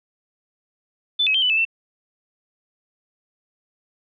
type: tone with pitch steps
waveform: sine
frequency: 3512 / 2556 / 3152 / 2989 / 2623 / 2680 Hz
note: A7 / D#7 / G7 / F#7 / E7 / E7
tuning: -4 / +46 / +9 / +17 / -9 / +28 cents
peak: -16 dBFS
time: 1.19-1.652 s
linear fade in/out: 10 ms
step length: 77 ms
effects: none